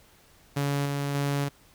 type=tone with tremolo; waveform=sawtooth; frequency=141.7 Hz; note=C#3; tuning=38 cents sharp; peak=-21 dBFS; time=0.56-1.49 s; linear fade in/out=10 ms; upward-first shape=square; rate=1.7 Hz; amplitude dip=25%; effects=pink hiss -58 dBFS RMS until 1.74 s